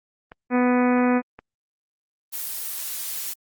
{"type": "clicks", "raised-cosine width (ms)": 0.5, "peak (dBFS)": -25, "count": 3, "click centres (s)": [0.319, 0.982, 1.39]}
{"type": "harmonic tone", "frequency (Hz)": 247.9, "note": "B3", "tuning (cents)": 7, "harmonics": [1, 2, 3, 4, 5, 6, 7, 8, 9, 10], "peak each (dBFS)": [-18, -24, -28, -30, -32, -34, -35, -36, -37, -38], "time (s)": [0.5, 1.22], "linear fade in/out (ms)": 50}
{"type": "noise", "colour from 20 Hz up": "blue", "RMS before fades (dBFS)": -30, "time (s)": [2.32, 3.34], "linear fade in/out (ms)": 20}
{"effects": ["Opus 24 kbps"]}